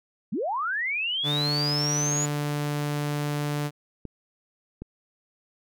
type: linear sweep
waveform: sine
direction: up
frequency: 157.1 to 6950 Hz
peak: -25 dBFS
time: 0.32-2.26 s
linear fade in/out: 10 ms
type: tone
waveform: sawtooth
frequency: 146.83 Hz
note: D3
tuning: in tune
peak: -22 dBFS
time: 1.23-3.71 s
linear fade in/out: 50 ms
type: clicks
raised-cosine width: 3 ms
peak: -23 dBFS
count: 2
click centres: 4.053 / 4.82 s
effects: none